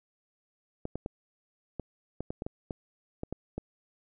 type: clicks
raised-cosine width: 2 ms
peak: -21 dBFS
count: 12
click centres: 0.854 / 0.956 / 1.061 / 1.797 / 2.206 / 2.305 / 2.421 / 2.465 / 2.708 / 3.234 / 3.326 / 3.58 s
effects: none